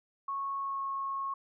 sine tone with pitch glide, 1101 to 1092.8 Hz, C#6 to C#6, -12 to -25 cents, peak -32 dBFS, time 0.28-1.34 s, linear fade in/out 5 ms, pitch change -13 cents, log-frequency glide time 0.58-0.84 s, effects none

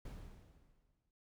brown noise with exponential decay, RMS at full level -45 dBFS, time 0.05-1.11 s, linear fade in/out 5 ms, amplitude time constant 230 ms, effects none

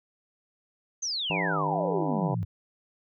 sine exponential sweep, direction down, 6470 to 92.3 Hz, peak -28 dBFS, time 1.02-2.45 s, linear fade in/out 10 ms
sine tone with vibrato, 164.81 Hz, E3, in tune, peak -31 dBFS, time 1.3-2.43 s, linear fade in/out 0 ms, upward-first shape sine, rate 2.2 Hz, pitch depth 92 cents each way
harmonic tone, 98 Hz, G2, in tune, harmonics 3 / 4 / 5 / 6 / 7 / 8 / 9 / 10, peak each -37 / -37 / -37 / -37 / -37 / -37 / -37 / -37 dBFS, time 1.3-2.35 s, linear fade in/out 10 ms
effects none

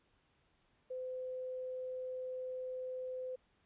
sine tone, 511 Hz, C5, 41 cents flat, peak -39 dBFS, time 0.9-3.36 s, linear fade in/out 10 ms, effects pink hiss -74 dBFS RMS until 3.65 s + resampled to 8000 Hz

